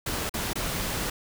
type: noise with dropouts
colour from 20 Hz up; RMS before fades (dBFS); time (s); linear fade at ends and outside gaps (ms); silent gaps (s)
pink; -30; 0.06-1.1; 5; 0.295-0.339 / 0.533-0.555
effects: none